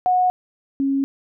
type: tone pair in turn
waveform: sine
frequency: 731 / 273.8 Hz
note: F#5 / C#4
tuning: -21 / -21 cents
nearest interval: octave + perfect fourth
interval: 1700 cents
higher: first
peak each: -14 / -17 dBFS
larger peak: first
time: 0.06-0.3 / 0.8-1.04 s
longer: neither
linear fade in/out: 0 ms
effects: none